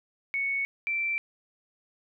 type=tone pair in turn; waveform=sine; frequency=2217 / 2342 Hz; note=C#7 / D7; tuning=0 / -5 cents; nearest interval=minor second; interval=95 cents; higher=second; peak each=-26 dBFS; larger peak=neither; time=0.34-0.65 / 0.87-1.18 s; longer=neither; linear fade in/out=0 ms; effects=none